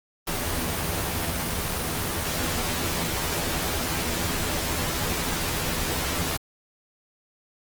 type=noise with comb filter; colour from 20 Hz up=pink; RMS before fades=-27 dBFS; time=0.27-6.37 s; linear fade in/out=5 ms; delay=12 ms; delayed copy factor=+0.65; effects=Opus 24 kbps